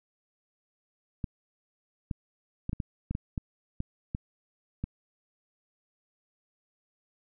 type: clicks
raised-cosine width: 5 ms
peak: -19 dBFS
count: 11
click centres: 1.242 / 2.112 / 2.694 / 2.731 / 2.802 / 3.11 / 3.151 / 3.378 / 3.804 / 4.149 / 4.84 s
effects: none